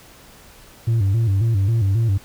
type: tone with vibrato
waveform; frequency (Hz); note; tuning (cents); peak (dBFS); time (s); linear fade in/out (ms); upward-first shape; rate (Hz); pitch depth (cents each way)
sine; 105.8; G#2; +33; -12; 0.87-2.18; 10; square; 3.7; 140
effects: tanh soft clip ceiling -14 dBFS + pink hiss -46 dBFS RMS until 2.24 s